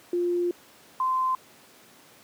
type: tone pair in turn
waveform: sine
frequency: 350.8 / 1035.5 Hz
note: F4 / C6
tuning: +8 / -18 cents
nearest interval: octave + perfect fifth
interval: 1874 cents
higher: second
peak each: -22 dBFS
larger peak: neither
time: 0.13-0.51 / 1-1.35 s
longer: first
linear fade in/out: 2 ms
effects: pink hiss -53 dBFS RMS until 2.23 s + high-pass 200 Hz 12 dB/octave